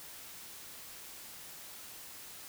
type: silence
effects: white hiss -49 dBFS RMS until 2.48 s